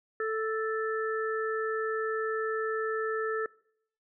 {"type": "harmonic tone", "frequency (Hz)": 440, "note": "A4", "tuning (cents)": 0, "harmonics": [1, 3, 4], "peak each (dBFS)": [-30, -35, -36], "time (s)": [0.2, 3.46], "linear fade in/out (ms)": 2, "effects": ["noise-tail reverb RT60 0.7 s tail -24 dB re dry"]}